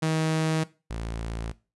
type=tone pair in turn; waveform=sawtooth; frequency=158.7 / 56.23 Hz; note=D#3 / A1; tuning=+35 / +38 cents; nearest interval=octave + tritone; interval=1797 cents; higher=first; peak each=-19 / -27 dBFS; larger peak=first; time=0.02-0.64 / 0.9-1.52 s; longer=neither; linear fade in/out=10 ms; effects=noise-tail reverb RT60 0.3 s tail -18 dB re dry + resampled to 24000 Hz